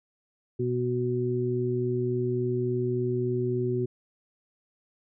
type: harmonic tone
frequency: 123.47 Hz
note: B2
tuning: in tune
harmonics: 1 / 2 / 3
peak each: -29 / -33 / -27 dBFS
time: 0.59-3.86 s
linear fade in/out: 10 ms
effects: none